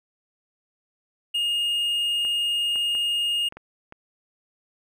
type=tone; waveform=triangle; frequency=2845 Hz; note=F7; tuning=31 cents sharp; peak=-20 dBFS; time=1.34-3.49 s; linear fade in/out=10 ms
type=clicks; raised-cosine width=0.5 ms; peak=-26 dBFS; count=6; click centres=2.25 / 2.758 / 2.951 / 3.524 / 3.57 / 3.924 s
effects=none